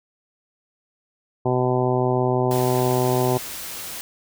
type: harmonic tone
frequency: 126.1 Hz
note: B2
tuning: 36 cents sharp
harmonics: 1 / 2 / 3 / 4 / 5 / 6 / 7 / 8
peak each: -23 / -27 / -22 / -29 / -27 / -28 / -29 / -33 dBFS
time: 1.45-3.38 s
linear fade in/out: 10 ms
type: noise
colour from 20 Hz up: white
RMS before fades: -33 dBFS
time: 2.51-4.01 s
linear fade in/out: 0 ms
effects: none